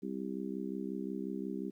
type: harmonic tone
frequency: 65.6 Hz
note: C2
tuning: 5 cents sharp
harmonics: 3 / 4 / 5 / 6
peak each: -40 / -41 / -42 / -43 dBFS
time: 0.02-1.71 s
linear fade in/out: 20 ms
effects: 12-bit